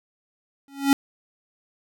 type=tone with exponential growth; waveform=square; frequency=277.2 Hz; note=C#4; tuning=in tune; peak=-12 dBFS; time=0.68-0.93 s; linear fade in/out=1 ms; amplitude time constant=53 ms; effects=none